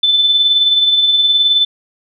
sine tone with tremolo, 3520 Hz, A7, in tune, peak -7 dBFS, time 0.03-1.65 s, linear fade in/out 5 ms, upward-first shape sine, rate 19 Hz, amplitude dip 40%, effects none

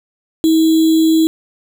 sine tone with sample-and-hold, 321 Hz, E4, 46 cents flat, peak -8 dBFS, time 0.44-1.27 s, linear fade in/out 0 ms, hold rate 3675 Hz, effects none

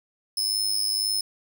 sawtooth tone with amplitude modulation, 5200 Hz, E8, 24 cents flat, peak -17 dBFS, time 0.37-1.21 s, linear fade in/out 5 ms, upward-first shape sine, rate 102 Hz, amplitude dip 80%, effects none

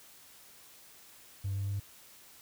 triangle tone with pitch steps, 98 / 99.02 / 100.06 Hz, G2 / G2 / G2, 0 / +18 / +36 cents, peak -28 dBFS, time 1.44-1.8 s, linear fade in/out 10 ms, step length 120 ms, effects tanh soft clip ceiling -28 dBFS + white hiss -56 dBFS RMS until 2.41 s

